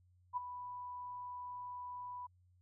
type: tone with ADSR envelope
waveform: sine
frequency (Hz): 987.8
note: B5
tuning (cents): 0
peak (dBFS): -32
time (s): 0.33-2.27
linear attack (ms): 39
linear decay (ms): 15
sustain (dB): -11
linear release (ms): 11
effects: added 90 Hz sine -66 dBFS peak until 2.61 s